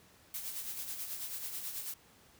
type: noise with tremolo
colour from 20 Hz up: blue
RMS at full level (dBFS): -39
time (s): 0.34-1.94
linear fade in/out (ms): 2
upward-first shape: sine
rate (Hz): 9.2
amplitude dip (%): 50
effects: pink hiss -62 dBFS RMS until 2.39 s + high-pass 60 Hz 12 dB/octave